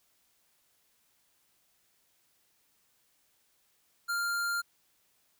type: tone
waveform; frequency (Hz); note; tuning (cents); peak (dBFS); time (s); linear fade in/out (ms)
square; 1396.9; F6; 0; -30; 4.08-4.62; 20
effects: white hiss -71 dBFS RMS until 5.39 s

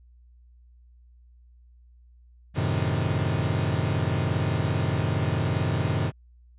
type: chord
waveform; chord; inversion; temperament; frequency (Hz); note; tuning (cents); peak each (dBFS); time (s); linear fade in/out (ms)
40% pulse; F# diminished seventh; none; equal; 92.5 / 110 / 130.81 / 155.56; F#2 / A2 / C3 / Eb3; 0 / 0 / 0 / 0; -28; 2.54-6.12; 50
effects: added 60 Hz sine -51 dBFS peak until 6.58 s + resampled to 8000 Hz

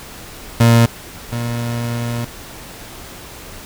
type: tone pair in turn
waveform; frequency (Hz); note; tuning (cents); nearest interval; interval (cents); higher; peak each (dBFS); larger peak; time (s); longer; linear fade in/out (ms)
30% pulse; 116.54 / 118.37; A#2 / A#2; 0 / +27; unison; 27; second; -5 / -17; first; 0.6-0.86 / 1.32-2.25; second; 5
effects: pink hiss -35 dBFS RMS until 3.65 s

